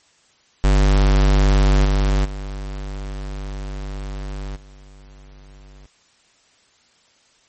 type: tone with level steps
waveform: square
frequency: 49 Hz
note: G1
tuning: in tune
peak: -12 / -15 / -27 / -42 dBFS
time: 0.64-5.86 s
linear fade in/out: 0 ms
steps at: 1.84 / 2.24 / 4.55 s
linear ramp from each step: 20 ms
effects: white hiss -57 dBFS RMS until 7.48 s + MP3 32 kbps